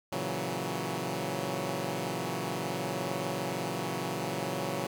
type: chord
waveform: 10% pulse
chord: F# dominant seventh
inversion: first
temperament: equal with one note detuned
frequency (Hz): 116.54 / 138.59 / 165.29 / 185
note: A#2 / C#3 / E3 / F#3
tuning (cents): 0 / 0 / +5 / 0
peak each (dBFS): -31 / -29 / -29 / -28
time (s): 0.12-4.87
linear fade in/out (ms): 5
effects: none